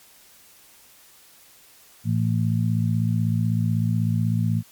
harmonic tone, 56.1 Hz, A1, 34 cents sharp, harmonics 2 / 3 / 4, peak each -21 / -24 / -27 dBFS, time 2.04-4.63 s, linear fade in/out 50 ms, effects white hiss -52 dBFS RMS until 4.71 s + MP3 96 kbps

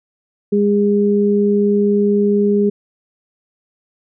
sine tone pair together, 204.3 / 408.6 Hz, G#3 / G#4, -28 / -28 cents, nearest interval octave, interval 1200 cents, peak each -14 dBFS, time 0.52-2.7 s, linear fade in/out 10 ms, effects none

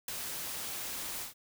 white noise with ADSR envelope, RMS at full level -32 dBFS, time 0.08-1.34 s, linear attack 5 ms, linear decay 3 ms, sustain -7 dB, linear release 120 ms, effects none

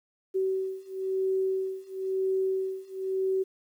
sine beating tone pair, 380 / 380.99 Hz, F#4 / G4, +46 / -49 cents, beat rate 0.99 Hz, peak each -30 / -29 dBFS, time 0.34-3.44 s, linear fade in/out 20 ms, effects 10-bit

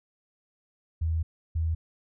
sine tone bursts at uneven times, 81 Hz, E2, 30 cents flat, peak -24 dBFS, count 2, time 1.01-1.23 / 1.55-1.75 s, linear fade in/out 10 ms, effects none

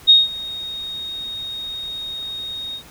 sine tone with ADSR envelope, 3729 Hz, A#7, in tune, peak -5 dBFS, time 0.07-2.83 s, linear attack 27 ms, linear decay 180 ms, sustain -21 dB, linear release 82 ms, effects pink hiss -44 dBFS RMS until 2.9 s

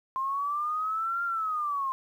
sine linear two-way sweep, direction up then down, 1050 to 1396.9 to 1050 Hz, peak -27 dBFS, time 0.16-1.92 s, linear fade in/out 0 ms, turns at 1.24 s, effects 10-bit

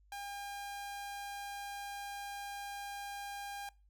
sawtooth tone, 805 Hz, G5, 46 cents sharp, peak -38 dBFS, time 0.12-3.69 s, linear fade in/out 2 ms, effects noise-tail reverb RT60 0.3 s tail -23 dB re dry + added 50 Hz sine -63 dBFS peak until 3.89 s

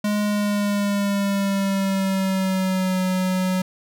square tone with pitch glide, 208.1 to 185.4 Hz, G#3 to F#3, +4 to +4 cents, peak -20 dBFS, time 0.04-3.62 s, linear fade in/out 5 ms, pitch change -200 cents, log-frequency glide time 0.22-2.99 s, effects none

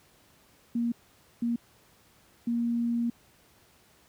sine tone bursts at uneven times, 235.4 Hz, A#3, 17 cents sharp, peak -25 dBFS, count 3, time 0.75-0.92 / 1.42-1.56 / 2.47-3.1 s, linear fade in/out 5 ms, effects pink hiss -61 dBFS RMS until 4.08 s + high-pass 60 Hz 12 dB/octave

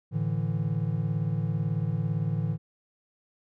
triangle chord, A suspended fourth, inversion none, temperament equal, 110 / 146.83 / 164.81 Hz, A2 / D3 / E3, 0 / 0 / 0 cents, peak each -28 dBFS, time 0.11-2.58 s, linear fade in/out 50 ms, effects none

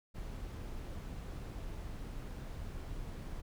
brown noise, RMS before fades -43 dBFS, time 0.14-3.42 s, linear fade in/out 20 ms, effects none

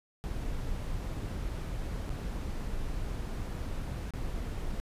brown noise with dropouts, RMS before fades -35 dBFS, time 0.24-4.8 s, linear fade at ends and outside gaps 0 ms, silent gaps 2.093-2.102 / 4.107-4.137 s, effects resampled to 32000 Hz

